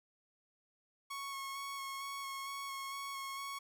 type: tone with vibrato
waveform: sawtooth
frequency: 1100 Hz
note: C#6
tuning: 14 cents flat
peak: -37 dBFS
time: 1.1-3.59 s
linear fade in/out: 10 ms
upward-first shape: square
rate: 2.2 Hz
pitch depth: 13 cents each way
effects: none